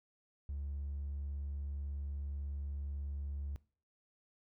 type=tone; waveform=triangle; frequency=70.9 Hz; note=C#2; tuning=40 cents sharp; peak=-35 dBFS; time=0.49-3.56 s; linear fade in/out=0 ms; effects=noise-tail reverb RT60 0.4 s tail -21 dB re dry + tanh soft clip ceiling -33 dBFS